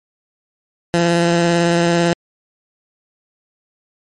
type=tone with vibrato; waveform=15% pulse; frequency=170.8 Hz; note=F3; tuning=38 cents flat; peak=-6 dBFS; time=0.94-2.13 s; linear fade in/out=0 ms; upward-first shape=triangle; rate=18 Hz; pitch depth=20 cents each way; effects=low-pass 8000 Hz 12 dB/octave + MP3 48 kbps